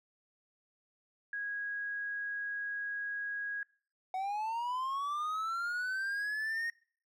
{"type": "tone", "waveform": "sine", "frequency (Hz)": 1650, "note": "G#6", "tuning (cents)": -12, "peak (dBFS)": -35, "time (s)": [1.33, 3.63], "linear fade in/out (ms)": 2}
{"type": "linear sweep", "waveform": "triangle", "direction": "up", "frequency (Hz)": [740, 1864.7], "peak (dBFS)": -31, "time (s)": [4.14, 6.7], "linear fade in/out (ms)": 2}
{"effects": ["noise-tail reverb RT60 0.5 s tail -24 dB re dry"]}